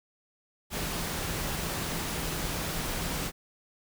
sine tone in noise, 164.81 Hz, E3, in tune, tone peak -41 dBFS, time 0.7-3.32 s, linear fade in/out 50 ms, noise pink, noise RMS -33 dBFS, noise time 0.7-3.32 s, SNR -11 dB, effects none

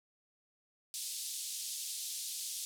white band-pass noise, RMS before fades -41 dBFS, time 0.94-2.65 s, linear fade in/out 0 ms, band 3500 to 11000 Hz, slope 24 dB/octave, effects none

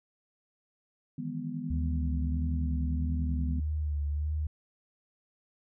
sine chord, E major seventh, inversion third, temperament just, 154.51 / 164.81 / 206 / 247.2 Hz, D#3 / E3 / G#3 / B3, -12 / 0 / -14 / +2 cents, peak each -39 / -39 / -42 / -36 dBFS, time 1.18-3.6 s, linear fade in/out 5 ms
sine tone with vibrato, 74.6 Hz, D2, 28 cents sharp, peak -28 dBFS, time 1.7-4.47 s, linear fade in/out 5 ms, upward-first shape sine, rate 1.6 Hz, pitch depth 47 cents each way
effects none

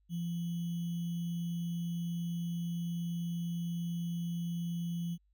sine tone with sample-and-hold, 170.6 Hz, F3, 40 cents flat, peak -33 dBFS, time 0.09-5.18 s, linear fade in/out 50 ms, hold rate 3150 Hz, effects added 50 Hz sine -68 dBFS peak until 5.33 s

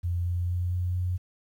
sine tone with pitch steps, 87.31 / 88.07 / 88.84 / 89.61 / 90.39 Hz, F2 / F2 / F2 / F2 / F#2, 0 / +15 / +30 / +45 / -40 cents, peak -25 dBFS, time 0.03-1.18 s, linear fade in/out 20 ms, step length 230 ms, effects 10-bit

